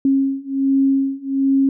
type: beating tone pair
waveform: sine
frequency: 270.8 / 272.1 Hz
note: C#4 / C#4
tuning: -40 / -32 cents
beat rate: 1.3 Hz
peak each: -18 / -17 dBFS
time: 0.05-1.69 s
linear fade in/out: 2 ms
effects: none